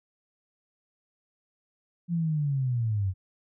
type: linear sweep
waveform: sine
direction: down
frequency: 174.61 to 90.7 Hz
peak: -24 dBFS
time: 2.08-3.14 s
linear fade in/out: 50 ms
effects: none